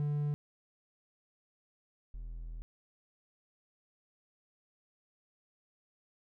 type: tone pair in turn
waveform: triangle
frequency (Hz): 146.83 / 41.2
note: D3 / E1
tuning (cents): 0 / 0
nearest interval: octave + minor seventh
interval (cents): 2200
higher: first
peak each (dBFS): -28 / -38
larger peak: first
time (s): 0-0.34 / 2.14-2.62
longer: second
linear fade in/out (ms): 0
effects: none